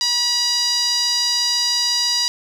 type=tone with band-pass filter; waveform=sawtooth; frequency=966 Hz; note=B5; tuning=39 cents flat; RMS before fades=-19 dBFS; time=0.01-2.28 s; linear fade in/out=0 ms; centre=4900 Hz; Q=5.2; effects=8-bit